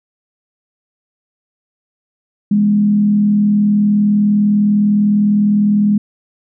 sine tone with frequency modulation, 206.5 Hz, G#3, 10 cents flat, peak -9 dBFS, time 2.51-5.98 s, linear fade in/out 5 ms, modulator 39.9 Hz, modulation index 0.36, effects none

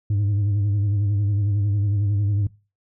sine tone with vibrato, 101.8 Hz, G#2, 34 cents flat, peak -15 dBFS, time 0.1-2.47 s, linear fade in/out 5 ms, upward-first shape sine, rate 11 Hz, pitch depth 55 cents each way, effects noise-tail reverb RT60 0.3 s tail -22 dB re dry + tanh soft clip ceiling -17 dBFS

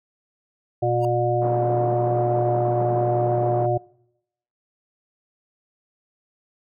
harmonic tone, 120 Hz, B2, 49 cents flat, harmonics 1 / 3 / 5 / 6, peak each -24 / -24 / -24 / -24 dBFS, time 0.82-3.78 s, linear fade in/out 10 ms
square tone with exponential growth, 939 Hz, A#5, 12 cents sharp, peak -33 dBFS, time 0.98-1.05 s, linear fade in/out 1 ms, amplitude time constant 15 ms
white band-pass noise, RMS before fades -33 dBFS, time 1.41-3.67 s, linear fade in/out 20 ms, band 140 to 910 Hz, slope 24 dB/octave
effects noise-tail reverb RT60 0.8 s tail -24 dB re dry

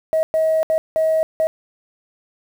sine tone bursts at uneven times, 637 Hz, D#5, 41 cents sharp, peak -13 dBFS, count 5, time 0.13-0.23 / 0.34-0.63 / 0.7-0.78 / 0.96-1.23 / 1.4-1.47 s, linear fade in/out 0 ms, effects tanh soft clip ceiling -10 dBFS + 7-bit

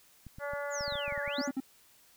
clicks, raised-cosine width 5 ms, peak -34 dBFS, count 11, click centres 0.267 / 0.385 / 0.535 / 0.809 / 0.88 / 0.924 / 0.955 / 1.08 / 1.124 / 1.178 / 1.278 s
harmonic tone, 286.6 Hz, D4, 42 cents flat, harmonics 2 / 3 / 4 / 5 / 6 / 7, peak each -36 / -44 / -45 / -41 / -46 / -47 dBFS, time 0.39-1.52 s, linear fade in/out 50 ms
sine exponential two-way sweep, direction down then up, 7400 to 1608 to 7400 Hz, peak -37 dBFS, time 0.7-1.49 s, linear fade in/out 50 ms, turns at 1.22 s
triangle tone bursts, 265.3 Hz, C4, 24 cents sharp, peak -28 dBFS, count 3, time 1.38-1.603 s, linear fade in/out 5 ms, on 37 ms, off 56 ms
effects white hiss -62 dBFS RMS until 2.16 s

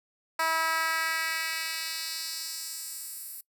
10% pulse tone with high-pass filter sweep, 323.7 Hz, E4, 31 cents flat, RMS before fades -32 dBFS, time 0.39-3.41 s, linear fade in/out 5 ms, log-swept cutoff 920 to 12000 Hz, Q 1.3, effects noise-tail reverb RT60 0.1 s tail -22 dB re dry

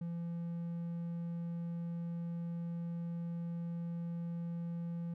triangle tone, 169.9 Hz, F3, 47 cents flat, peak -35 dBFS, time 0.01-5.14 s, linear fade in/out 5 ms, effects none

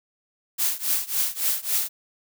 blue noise with tremolo, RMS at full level -21 dBFS, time 0.58-1.89 s, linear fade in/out 20 ms, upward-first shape triangle, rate 3.6 Hz, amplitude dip 95%, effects none

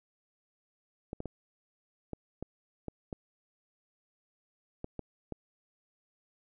clicks, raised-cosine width 2 ms, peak -24 dBFS, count 10, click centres 1.131 / 1.204 / 1.257 / 2.133 / 2.426 / 2.883 / 3.128 / 4.844 / 4.993 / 5.323 s, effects none

